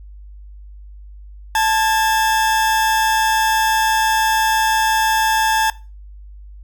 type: tone pair together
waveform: 40% pulse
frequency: 880 / 1634.1 Hz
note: A5 / G#6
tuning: 0 / -28 cents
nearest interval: major seventh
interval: 1072 cents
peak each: -14 / -20 dBFS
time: 1.55-5.7 s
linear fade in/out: 2 ms
effects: noise-tail reverb RT60 0.3 s tail -19 dB re dry + added 50 Hz sine -35 dBFS peak until 6.63 s